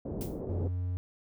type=low-pass noise; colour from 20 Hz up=white; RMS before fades=-37 dBFS; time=0.05-0.68 s; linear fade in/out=5 ms; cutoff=480 Hz; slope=24 dB/octave
type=noise with exponential decay; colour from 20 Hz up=blue; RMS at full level=-40 dBFS; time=0.21-0.41 s; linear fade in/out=1 ms; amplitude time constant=43 ms
type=tone; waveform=triangle; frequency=90.1 Hz; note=F#2; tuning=45 cents flat; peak=-28 dBFS; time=0.49-0.97 s; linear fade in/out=0 ms
effects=none